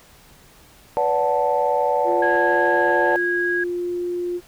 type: chord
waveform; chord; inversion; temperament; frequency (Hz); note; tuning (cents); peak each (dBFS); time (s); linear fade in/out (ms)
sine; B minor seventh; none; equal with one note detuned; 493.9 / 573.9 / 740 / 880; B4 / D5 / F#5 / A5; 0 / -40 / 0 / 0; -23 / -21 / -24 / -21; 0.97-3.16; 0
type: tone with pitch glide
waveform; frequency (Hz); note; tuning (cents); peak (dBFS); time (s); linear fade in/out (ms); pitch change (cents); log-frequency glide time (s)
sine; 349.2 to 352.6; F4 to F4; 0 to +17; -22; 2.04-4.41; 50; +17; 2.14-3.99
type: tone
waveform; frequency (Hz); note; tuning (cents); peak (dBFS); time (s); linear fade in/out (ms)
sine; 1647; G#6; -15; -20; 2.22-3.64; 5
effects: tanh soft clip ceiling -7 dBFS + pink hiss -50 dBFS RMS until 4.47 s